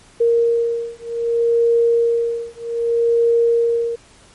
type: beating tone pair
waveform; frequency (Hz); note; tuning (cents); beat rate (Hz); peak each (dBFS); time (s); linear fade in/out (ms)
sine; 466.2 / 466.84; A#4 / A#4; 0 / +3; 0.64; -17; 0.2-3.96; 10
effects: pink hiss -48 dBFS RMS until 4.34 s + MP3 48 kbps